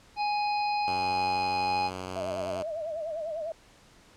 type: harmonic tone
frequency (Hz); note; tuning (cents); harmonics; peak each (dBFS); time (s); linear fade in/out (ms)
830.6; G#5; 0; 1 / 3 / 5 / 6; -26 / -36 / -40 / -42; 0.16-1.91; 50
type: tone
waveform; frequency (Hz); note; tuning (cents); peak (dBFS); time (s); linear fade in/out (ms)
5% pulse; 92.5; F#2; 0; -24; 0.87-2.63; 10
type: tone with vibrato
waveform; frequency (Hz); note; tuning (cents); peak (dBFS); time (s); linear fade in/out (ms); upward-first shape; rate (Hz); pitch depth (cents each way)
sine; 636; D#5; +38; -31; 2.16-3.52; 2; sine; 10; 100
effects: pink hiss -57 dBFS RMS until 4.16 s + low-pass 8000 Hz 12 dB/octave